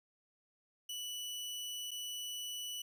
sawtooth tone with dropouts, 2960 Hz, F#7, in tune, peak -37 dBFS, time 0.89-2.82 s, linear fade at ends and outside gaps 5 ms, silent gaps 1.909-1.914 s, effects none

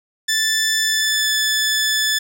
15% pulse tone with pitch glide, 1760 to 1737.8 Hz, A6 to A6, 0 to -22 cents, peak -10 dBFS, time 0.28-2.19 s, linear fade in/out 10 ms, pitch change -22 cents, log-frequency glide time 0.8-1.33 s, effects none

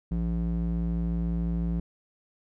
square tone with band-pass filter, 57 Hz, A#1, 38 cents flat, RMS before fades -28 dBFS, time 0.11-1.8 s, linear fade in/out 5 ms, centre 140 Hz, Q 2.1, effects none

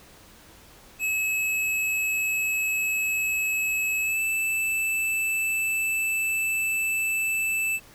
square tone with pitch glide, 2581 to 2638 Hz, E7 to E7, -37 to +1 cents, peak -24 dBFS, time 0.99-7.8 s, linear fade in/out 50 ms, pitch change +38 cents, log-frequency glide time 4.02-4.2 s, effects pink hiss -51 dBFS RMS until 7.94 s

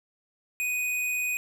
square tone, 2489 Hz, D#7, in tune, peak -27 dBFS, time 0.6-1.37 s, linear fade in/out 0 ms, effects none

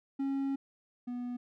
triangle tone pair in turn, 273.5 / 244.9 Hz, C#4 / B3, -23 / -14 cents, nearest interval major second, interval 191 cents, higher first, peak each -28 / -33 dBFS, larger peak first, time 0.19-0.56 / 1.07-1.37 s, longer first, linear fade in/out 10 ms, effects none

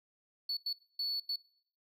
triangle tone bursts at uneven times, 4435 Hz, C#8, in tune, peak -30 dBFS, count 4, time 0.49-0.57 / 0.66-0.73 / 0.99-1.2 / 1.29-1.36 s, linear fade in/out 5 ms, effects noise-tail reverb RT60 0.7 s tail -25 dB re dry + tanh soft clip ceiling -28 dBFS

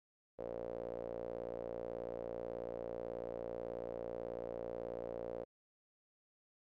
sawtooth tone with band-pass filter, 58.27 Hz, A#1, in tune, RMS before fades -44 dBFS, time 0.38-5.45 s, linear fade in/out 20 ms, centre 520 Hz, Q 5.8, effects none

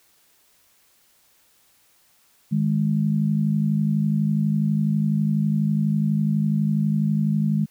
sine tone pair together, 155.6 / 207.7 Hz, D#3 / G#3, 0 / 0 cents, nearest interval perfect fourth, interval 500 cents, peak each -21 dBFS, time 2.51-7.66 s, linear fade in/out 20 ms, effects white hiss -60 dBFS RMS until 7.7 s

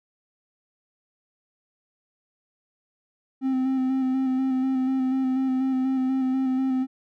triangle tone with vibrato, 261.6 Hz, C4, in tune, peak -19 dBFS, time 3.41-6.87 s, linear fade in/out 50 ms, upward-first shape square, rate 4.1 Hz, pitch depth 19 cents each way, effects none

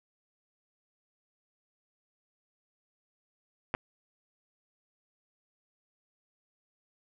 clicks, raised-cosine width 0.5 ms, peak -15 dBFS, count 2, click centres 3.741 / 3.749 s, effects none

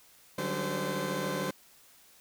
20% pulse tone cluster, 149.4 / 186.4 / 199.9 / 283.5 / 516 Hz, D3 / F#3 / G3 / C#4 / C5, +30 / +13 / +34 / +39 / -24 cents, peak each -33 / -31 / -36 / -37 / -30 dBFS, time 0.38-1.51 s, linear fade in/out 5 ms, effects white hiss -59 dBFS RMS until 2.2 s

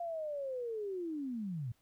sine linear sweep, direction down, 698 to 110 Hz, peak -36 dBFS, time 0-1.72 s, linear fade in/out 5 ms, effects pink hiss -73 dBFS RMS until 1.81 s

